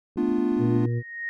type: clicks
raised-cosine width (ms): 3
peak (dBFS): -32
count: 9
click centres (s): 0.16 / 0.231 / 0.288 / 0.322 / 0.384 / 0.52 / 0.568 / 0.646 / 0.756
type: chord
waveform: triangle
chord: B half-diminished seventh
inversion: third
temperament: equal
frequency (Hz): 220 / 246.9 / 293.7 / 349.2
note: A3 / B3 / D4 / F4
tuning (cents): 0 / 0 / 0 / 0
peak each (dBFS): -27 / -24 / -24 / -24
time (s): 0.17-0.86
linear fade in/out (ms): 5
type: tone with exponential growth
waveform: sine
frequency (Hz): 1864.7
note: A#6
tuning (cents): 0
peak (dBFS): -26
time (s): 0.55-1.29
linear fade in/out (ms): 0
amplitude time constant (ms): 160
type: harmonic tone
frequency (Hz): 118.8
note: A#2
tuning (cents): +33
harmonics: 1 / 2 / 3 / 4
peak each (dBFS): -23 / -37 / -36 / -37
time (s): 0.58-1.03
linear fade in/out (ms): 50
effects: none